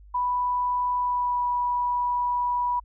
sine tone with pitch glide, 987.8 to 977.6 Hz, B5 to B5, 0 to -18 cents, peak -22 dBFS, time 0.14-2.8 s, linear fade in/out 10 ms, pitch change -18 cents, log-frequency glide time 0.98-1.45 s, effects added 50 Hz sine -46 dBFS peak until 2.84 s

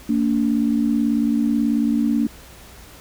sine tone pair together, 228.3 / 286.6 Hz, A#3 / D4, -36 / -42 cents, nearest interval major third, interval 394 cents, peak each -18 / -20 dBFS, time 0.09-2.27 s, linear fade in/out 5 ms, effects added 60 Hz sine -46 dBFS peak until 3 s + pink hiss -44 dBFS RMS until 3 s

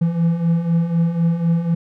triangle beating tone pair, 164.81 / 168.81 Hz, E3 / E3, 0 / +41 cents, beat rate 4 Hz, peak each -20 / -14 dBFS, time 0.01-1.75 s, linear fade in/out 10 ms, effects none

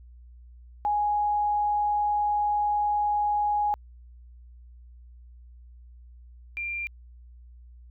sine tone pair in turn, 830.6 / 2381 Hz, G#5 / D7, 0 / +23 cents, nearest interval octave + tritone, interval 1823 cents, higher second, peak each -22 / -29 dBFS, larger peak first, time 0.85-3.74 / 6.57-6.87 s, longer first, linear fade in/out 0 ms, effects added 60 Hz sine -46 dBFS peak until 7.9 s

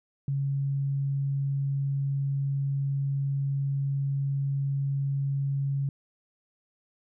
sine tone, 138.59 Hz, C#3, in tune, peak -25 dBFS, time 0.28-5.89 s, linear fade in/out 2 ms, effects none

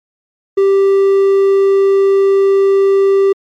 triangle tone, 392 Hz, G4, in tune, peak -5 dBFS, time 0.57-3.33 s, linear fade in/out 10 ms, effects MP3 64 kbps

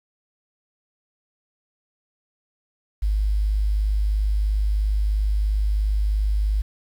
sine tone, 51.5 Hz, G#1, 14 cents flat, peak -18 dBFS, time 3.02-6.62 s, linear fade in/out 10 ms, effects 8-bit

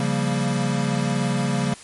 square chord, G half-diminished seventh, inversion second, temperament equal, 138.59 / 174.61 / 196 / 233.1 Hz, Db3 / F3 / G3 / Bb3, 0 / 0 / 0 / 0 cents, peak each -25 / -28 / -27 / -27 dBFS, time 0-1.74 s, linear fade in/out 2 ms, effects white hiss -43 dBFS RMS until 1.83 s + MP3 48 kbps

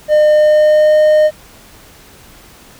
triangle tone with pitch glide, 606 to 612.7 Hz, D#5 to D#5, -46 to -27 cents, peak -4 dBFS, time 0.08-1.31 s, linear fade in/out 50 ms, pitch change +19 cents, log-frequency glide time 0.32-0.99 s, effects pink hiss -41 dBFS RMS until 2.79 s

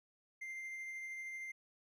triangle tone with tremolo, 2093 Hz, C7, in tune, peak -40 dBFS, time 0.41-1.52 s, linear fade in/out 10 ms, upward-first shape triangle, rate 13 Hz, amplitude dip 25%, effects none

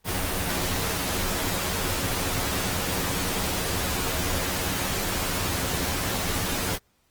pink noise with comb filter, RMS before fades -27 dBFS, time 0.04-6.79 s, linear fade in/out 50 ms, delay 11 ms, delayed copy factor +0.6, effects pink hiss -67 dBFS RMS until 7.1 s + Opus 24 kbps

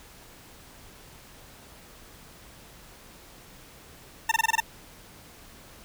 20% pulse tone bursts, 903 Hz, A5, 45 cents sharp, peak -15 dBFS, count 7, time 4.29-4.603 s, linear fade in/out 5 ms, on 25 ms, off 23 ms, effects pink hiss -50 dBFS RMS until 5.84 s

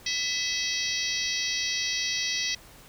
harmonic tone with a mistuned harmonic, 645 Hz, E5, 38 cents flat, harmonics 3 / 4 / 5 / 6 / 7 / 8 / 9, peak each -34 / -35 / -35 / -34 / -33 / -35 / -34 dBFS, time 0.06-2.55 s, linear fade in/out 5 ms, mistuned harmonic 3, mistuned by +52 cents, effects pink hiss -51 dBFS RMS until 2.88 s

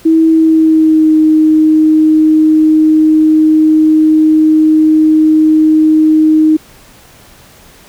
sine tone with pitch glide, 322.7 to 311.9 Hz, E4 to D#4, -37 to +4 cents, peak -4 dBFS, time 0.05-6.57 s, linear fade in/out 10 ms, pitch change -59 cents, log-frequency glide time 0.27-1.15 s, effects pink hiss -40 dBFS RMS until 7.88 s

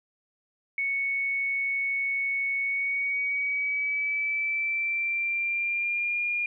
sine tone with pitch glide, 2217 to 2418 Hz, C#7 to D7, 0 to +50 cents, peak -25 dBFS, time 0.78-6.46 s, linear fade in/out 2 ms, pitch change +150 cents, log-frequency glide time 2.59-6.22 s, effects none

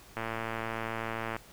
click train, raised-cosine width 0.5 ms, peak -19 dBFS, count 136, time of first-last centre 0.17-1.365 s, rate 113 Hz, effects pink hiss -54 dBFS RMS until 1.52 s

